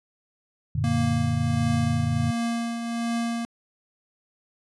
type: chord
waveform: sine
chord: Gb augmented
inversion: none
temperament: equal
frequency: 92.5 / 116.54 / 146.83 Hz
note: Gb2 / Bb2 / D3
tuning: 0 / 0 / 0 cents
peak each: -28 / -26 / -26 dBFS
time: 0.75-2.31 s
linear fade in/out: 5 ms
type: tone with tremolo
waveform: square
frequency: 233.1 Hz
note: A#3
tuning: in tune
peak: -24 dBFS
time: 0.84-3.45 s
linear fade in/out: 0 ms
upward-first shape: triangle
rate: 1.4 Hz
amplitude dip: 50%
effects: resampled to 24000 Hz